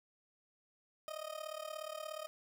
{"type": "tone with amplitude modulation", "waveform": "30% pulse", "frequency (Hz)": 622, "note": "D#5", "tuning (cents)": -1, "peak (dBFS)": -36, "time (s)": [1.08, 2.27], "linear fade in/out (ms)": 0, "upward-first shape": "sine", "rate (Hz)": 36.9, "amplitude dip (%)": 85, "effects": []}